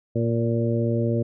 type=harmonic tone with a mistuned harmonic; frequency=116.54 Hz; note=A#2; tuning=in tune; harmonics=1 / 2 / 3 / 4 / 5; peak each=-23 / -26 / -28 / -29 / -30 dBFS; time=0.15-1.23 s; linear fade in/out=10 ms; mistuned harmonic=5; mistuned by=-16 cents; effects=none